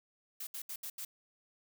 blue noise bursts at uneven times, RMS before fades -42 dBFS, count 5, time 0.4-0.47 / 0.54-0.62 / 0.69-0.76 / 0.83-0.9 / 0.98-1.05 s, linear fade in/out 5 ms, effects none

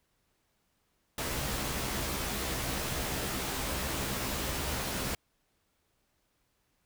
pink noise with comb filter, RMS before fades -34 dBFS, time 1.18-5.15 s, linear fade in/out 2 ms, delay 15 ms, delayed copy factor +0.7, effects pink hiss -75 dBFS RMS until 6.85 s

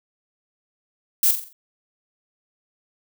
violet noise with echo, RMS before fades -17 dBFS, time 1.23-1.31 s, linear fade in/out 2 ms, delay 44 ms, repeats 5, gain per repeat -7 dB, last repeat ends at 1.53 s, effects none

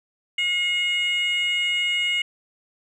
sine tone pair together, 2157 / 2882 Hz, C#7 / F#7, -48 / -46 cents, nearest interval perfect fourth, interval 502 cents, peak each -21 dBFS, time 0.38-2.22 s, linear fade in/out 5 ms, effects tanh soft clip ceiling -17 dBFS

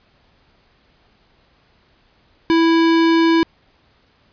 square tone, 329.6 Hz, E4, in tune, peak -12 dBFS, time 2.5-3.43 s, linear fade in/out 0 ms, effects pink hiss -57 dBFS RMS until 4.32 s + resampled to 11025 Hz

